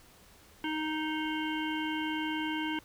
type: harmonic tone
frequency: 311.1 Hz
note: D#4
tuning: in tune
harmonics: 1 / 3 / 5 / 7 / 9 / 10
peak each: -33 / -38 / -40 / -41 / -43 / -43 dBFS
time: 0.64-2.79 s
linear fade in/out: 2 ms
effects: pink hiss -58 dBFS RMS until 2.84 s

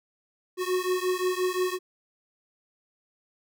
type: beating tone pair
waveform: square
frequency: 364.3 / 370 Hz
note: F#4 / F#4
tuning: -27 / 0 cents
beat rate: 5.7 Hz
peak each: -28 / -29 dBFS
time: 0.57-1.79 s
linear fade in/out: 50 ms
effects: none

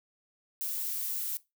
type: noise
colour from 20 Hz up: violet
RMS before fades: -34 dBFS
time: 0.61-1.37 s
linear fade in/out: 0 ms
effects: noise-tail reverb RT60 0.2 s tail -18 dB re dry

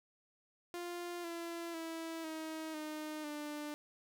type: tone with pitch steps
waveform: sawtooth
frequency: 349.2 / 338.1 / 327.3 / 316.9 / 306.8 / 297.1 Hz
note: F4 / E4 / E4 / D#4 / D#4 / D4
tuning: 0 / +44 / -12 / +32 / -24 / +20 cents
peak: -37 dBFS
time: 0.74-3.74 s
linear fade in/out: 0 ms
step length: 500 ms
effects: none

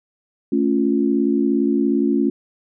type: chord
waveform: sine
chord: A augmented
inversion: none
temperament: equal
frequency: 220 / 277.2 / 349.2 Hz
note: A3 / C#4 / E#4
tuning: 0 / 0 / 0 cents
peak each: -20 / -18 / -21 dBFS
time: 0.52-2.3 s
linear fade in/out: 5 ms
effects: none

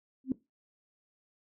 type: tone with exponential growth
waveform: sine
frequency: 261.6 Hz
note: C4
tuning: in tune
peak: -22 dBFS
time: 0.24-0.32 s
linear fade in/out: 2 ms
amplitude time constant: 17 ms
effects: noise-tail reverb RT60 0.2 s tail -17 dB re dry

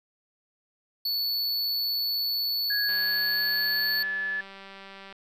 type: tone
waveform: square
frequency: 4442 Hz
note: C#8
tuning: 3 cents sharp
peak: -26 dBFS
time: 1.05-4.03 s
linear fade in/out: 5 ms
type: tone with pitch glide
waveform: sine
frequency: 1661 to 1723.6 Hz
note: G#6 to A6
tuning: 0 to -36 cents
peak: -27 dBFS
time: 2.7-4.41 s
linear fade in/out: 5 ms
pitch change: +64 cents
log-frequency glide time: 2.9-4 s
type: click train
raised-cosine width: 0.3 ms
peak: -29 dBFS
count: 437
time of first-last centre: 2.89-5.126 s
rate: 195 Hz
effects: none

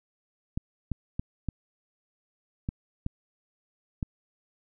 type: clicks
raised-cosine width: 5 ms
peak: -17 dBFS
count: 7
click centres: 0.575 / 0.917 / 1.195 / 1.487 / 2.689 / 3.064 / 4.028 s
effects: none

